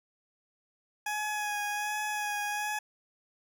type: tone with vibrato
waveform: 20% pulse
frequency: 836 Hz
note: G#5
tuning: 11 cents sharp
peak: -26 dBFS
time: 1.06-2.79 s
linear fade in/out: 5 ms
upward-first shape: sine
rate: 1.3 Hz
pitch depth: 21 cents each way
effects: none